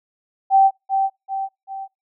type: tone with echo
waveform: sine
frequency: 777 Hz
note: G5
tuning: 16 cents flat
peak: -9 dBFS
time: 0.5-0.71 s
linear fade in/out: 50 ms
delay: 390 ms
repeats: 3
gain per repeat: -6 dB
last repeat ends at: 1.88 s
effects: noise-tail reverb RT60 0.2 s tail -21 dB re dry